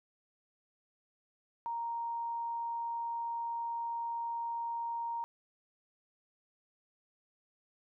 sine tone, 932.3 Hz, A#5, in tune, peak -34 dBFS, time 1.66-5.24 s, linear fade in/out 0 ms, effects none

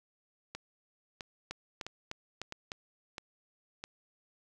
two click trains, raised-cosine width 0.2 ms, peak -23 / -21 dBFS, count 6 / 5, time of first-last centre 0.55-3.839 / 1.51-2.718 s, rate 1.52 / 3.31 Hz, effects none

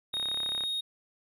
triangle tone, 3729 Hz, A#7, in tune, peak -28 dBFS, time 0.13-0.81 s, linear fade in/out 10 ms
click train, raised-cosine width 0.5 ms, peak -27 dBFS, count 18, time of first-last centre 0.14-0.637 s, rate 34.2 Hz
effects none

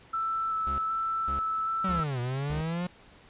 sine tone with vibrato, 1318.5 Hz, E6, in tune, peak -27 dBFS, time 0.13-2.04 s, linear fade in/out 10 ms, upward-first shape square, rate 1.3 Hz, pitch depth 10 cents each way
45% pulse tone bursts, 68.3 Hz, C#2, 25 cents flat, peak -34 dBFS, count 4, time 0.67-2.61 s, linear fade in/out 0 ms, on 110 ms, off 500 ms
45% pulse linear two-way sweep, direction down then up, 195.1 to 119.5 to 181.1 Hz, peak -29 dBFS, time 1.84-2.87 s, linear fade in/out 5 ms, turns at 2.2 s
effects pink hiss -55 dBFS RMS until 3.29 s + resampled to 8000 Hz

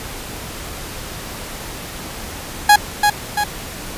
30% pulse tone with echo, 830.6 Hz, G#5, in tune, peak -3 dBFS, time 2.69-2.76 s, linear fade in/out 5 ms, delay 340 ms, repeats 2, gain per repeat -5 dB, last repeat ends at 3.44 s, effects pink hiss -30 dBFS RMS until 3.97 s + resampled to 32000 Hz

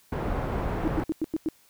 pink low-pass noise, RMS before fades -29 dBFS, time 0.12-1.04 s, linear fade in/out 5 ms, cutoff 1100 Hz, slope 12 dB/octave
sine tone bursts, 317.5 Hz, D#4, 35 cents sharp, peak -23 dBFS, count 6, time 0.85-1.487 s, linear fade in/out 0 ms, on 27 ms, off 95 ms
effects white hiss -60 dBFS RMS until 1.69 s

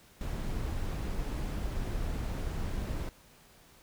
brown noise, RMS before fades -34 dBFS, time 0.21-3.09 s, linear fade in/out 0 ms, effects pink hiss -59 dBFS RMS until 3.82 s

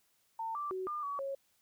sine tone with pitch steps, 900 / 1172 / 374.6 / 1203 / 1134 / 548 Hz, A5 / D6 / F#4 / D6 / C#6 / C#5, +39 / -4 / +21 / +41 / +39 / -20 cents, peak -35 dBFS, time 0.39-1.35 s, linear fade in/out 5 ms, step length 160 ms, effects white hiss -73 dBFS RMS until 1.61 s

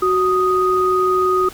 sine tone pair together, 371.2 / 1244.5 Hz, F#4 / D#6, +6 / 0 cents, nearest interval octave + major sixth, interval 2094 cents, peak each -16 dBFS, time 0.02-1.49 s, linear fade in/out 5 ms, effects pink hiss -38 dBFS RMS until 1.53 s

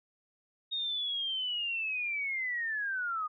sine linear sweep, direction down, 3729 to 1214 Hz, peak -31 dBFS, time 0.71-3.28 s, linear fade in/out 20 ms, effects none

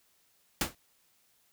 pink noise with exponential decay, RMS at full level -24 dBFS, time 0.61-0.75 s, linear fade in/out 2 ms, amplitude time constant 30 ms, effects white hiss -69 dBFS RMS until 1.52 s

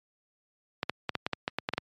clicks, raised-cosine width 0.3 ms, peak -12 dBFS, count 11, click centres 0.831 / 0.896 / 1.093 / 1.153 / 1.265 / 1.333 / 1.479 / 1.586 / 1.689 / 1.736 / 1.78 s, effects high-pass 100 Hz 12 dB/octave + MP3 64 kbps

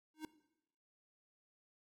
square tone with exponential growth, 311.1 Hz, D#4, in tune, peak -39 dBFS, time 0.14-0.25 s, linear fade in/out 2 ms, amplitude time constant 22 ms, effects noise-tail reverb RT60 0.9 s tail -18 dB re dry + AAC 48 kbps

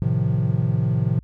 triangle chord, F dominant seventh, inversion first, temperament equal, 110 / 130.81 / 155.56 / 174.61 Hz, A2 / C3 / Eb3 / F3, 0 / 0 / 0 / 0 cents, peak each -21 / -20 / -23 / -24 dBFS, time 0.02-1.19 s, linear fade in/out 0 ms, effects added 60 Hz sine -44 dBFS peak until 1.23 s

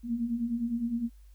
sine beating tone pair, 226.7 / 236.5 Hz, A#3 / A#3, -48 / +25 cents, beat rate 9.8 Hz, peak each -35 / -29 dBFS, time 0.03-1.1 s, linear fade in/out 50 ms, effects added 50 Hz sine -50 dBFS peak until 1.34 s + white hiss -70 dBFS RMS until 1.34 s

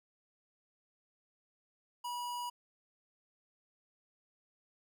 square tone, 970 Hz, B5, 31 cents flat, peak -38 dBFS, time 2.04-2.5 s, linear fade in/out 10 ms, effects none

